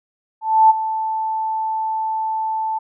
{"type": "tone with ADSR envelope", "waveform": "sine", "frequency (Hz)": 880, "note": "A5", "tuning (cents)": 0, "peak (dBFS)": -6, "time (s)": [0.41, 2.79], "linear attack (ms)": 290, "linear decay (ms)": 21, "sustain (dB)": -13, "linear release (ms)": 14, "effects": []}